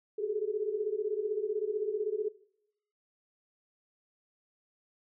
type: tone cluster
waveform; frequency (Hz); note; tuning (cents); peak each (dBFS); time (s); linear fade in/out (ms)
sine; 384 / 417.4 / 433.2; G4 / G#4 / A4; -36 / +9 / -27; -38 / -33 / -34; 0.18-2.29; 10
effects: noise-tail reverb RT60 0.8 s tail -20 dB re dry